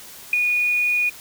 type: tone with ADSR envelope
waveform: sine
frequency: 2456 Hz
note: D#7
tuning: 23 cents flat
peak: -12 dBFS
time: 0.33-1.1 s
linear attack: 3 ms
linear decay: 11 ms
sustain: -5 dB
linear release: 14 ms
effects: white hiss -41 dBFS RMS until 1.2 s